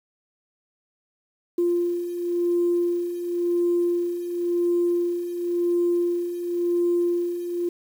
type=beating tone pair; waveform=sine; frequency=347.4 / 348.34 Hz; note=F4 / F4; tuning=-9 / -4 cents; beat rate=0.94 Hz; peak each=-27 / -21 dBFS; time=1.58-7.69 s; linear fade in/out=5 ms; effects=tanh soft clip ceiling -13 dBFS + 8-bit